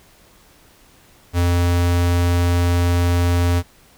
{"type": "tone", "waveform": "square", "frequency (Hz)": 87.31, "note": "F2", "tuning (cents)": 0, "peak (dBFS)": -15, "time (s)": [1.33, 3.63], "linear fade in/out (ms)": 50, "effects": ["pink hiss -51 dBFS RMS until 3.97 s"]}